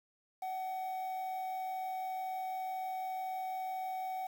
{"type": "tone with quantisation", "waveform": "triangle", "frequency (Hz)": 751, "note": "F#5", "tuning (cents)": 26, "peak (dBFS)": -34, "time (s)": [0.42, 4.27], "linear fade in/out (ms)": 5, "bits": 9, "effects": []}